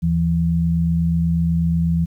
sine tone pair together, 78.8 / 166.97 Hz, D#2 / E3, +23 / +23 cents, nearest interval octave + minor second, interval 1300 cents, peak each -22 / -16 dBFS, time 0.02-2.06 s, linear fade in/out 20 ms, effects 9-bit

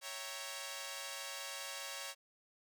5% pulse chord, C# diminished seventh, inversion none, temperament equal with one note detuned, 554.4 / 659.3 / 779 / 932.3 Hz, C#5 / E5 / G5 / Bb5, 0 / 0 / -11 / 0 cents, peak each -34 / -39 / -39 / -37 dBFS, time 0.01-2.15 s, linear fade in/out 50 ms, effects none

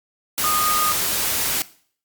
sine tone in noise, 1232 Hz, D#6, 17 cents flat, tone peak -20 dBFS, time 0.44-0.92 s, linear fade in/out 0 ms, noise white, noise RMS -22 dBFS, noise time 0.38-1.62 s, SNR -1 dB, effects noise-tail reverb RT60 0.5 s tail -18 dB re dry + Opus 48 kbps

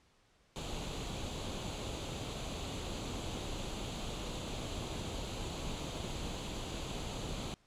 pink noise with comb filter, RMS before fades -40 dBFS, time 0.56-7.54 s, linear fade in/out 0 ms, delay 0.28 ms, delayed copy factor +0.6, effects pink hiss -69 dBFS RMS until 7.66 s + low-pass 7000 Hz 12 dB/octave

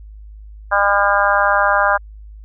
harmonic tone, 201.6 Hz, G3, 49 cents sharp, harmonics 3 / 4 / 5 / 6 / 7 / 8, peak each -19 / -19 / -19 / -19 / -19 / -19 dBFS, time 0.71-1.98 s, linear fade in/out 20 ms, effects added 52 Hz sine -34 dBFS peak until 2.44 s

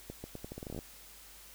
accelerating click train, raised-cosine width 2 ms, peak -28 dBFS, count 14, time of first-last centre 0.1-0.789 s, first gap 140 ms, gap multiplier 0.81, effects added 50 Hz sine -61 dBFS peak until 1.54 s + white hiss -54 dBFS RMS until 1.54 s

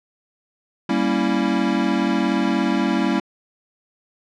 square chord, G diminished seventh, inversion none, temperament equal, 196 / 233.1 / 277.2 / 329.6 Hz, G3 / Bb3 / Db4 / Fb4, 0 / 0 / 0 / 0 cents, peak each -24 dBFS, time 0.89-3.2 s, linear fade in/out 5 ms, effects low-pass 4000 Hz 12 dB/octave

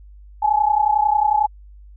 sine tone pair together, 830 / 861.1 Hz, G#5 / A5, -1 / -38 cents, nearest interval minor second, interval 63 cents, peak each -17 dBFS, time 0.42-1.47 s, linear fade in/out 10 ms, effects added 50 Hz sine -40 dBFS peak until 1.96 s

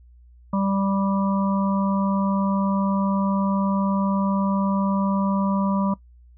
harmonic tone, 196 Hz, G3, in tune, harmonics 1 / 3 / 5 / 6, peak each -20 / -30 / -29 / -32 dBFS, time 0.53-5.94 s, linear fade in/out 5 ms, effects noise-tail reverb RT60 0.1 s tail -19 dB re dry + added 60 Hz sine -47 dBFS peak until 6.37 s

